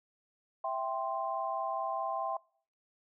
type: chord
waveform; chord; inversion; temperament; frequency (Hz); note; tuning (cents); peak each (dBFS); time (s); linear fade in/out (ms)
sine; C major; first; equal; 659.3 / 784 / 1046.5; E5 / G5 / C6; 0 / 0 / 0; -36 / -36 / -36; 0.64-2.37; 5
effects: noise-tail reverb RT60 0.5 s tail -24 dB re dry